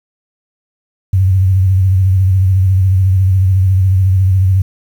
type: tone with vibrato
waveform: sine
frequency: 94.5 Hz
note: F#2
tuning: 37 cents sharp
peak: -7 dBFS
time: 1.13-4.62 s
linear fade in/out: 5 ms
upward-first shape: sine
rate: 14 Hz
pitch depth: 54 cents each way
effects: 7-bit